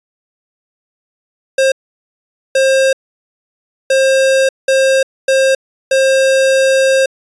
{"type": "tone bursts at uneven times", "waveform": "square", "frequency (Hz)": 533, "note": "C5", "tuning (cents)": 32, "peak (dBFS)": -9, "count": 6, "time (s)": [[1.58, 1.72], [2.55, 2.93], [3.9, 4.49], [4.68, 5.03], [5.28, 5.55], [5.91, 7.06]], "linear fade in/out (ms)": 5, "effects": ["resampled to 22050 Hz"]}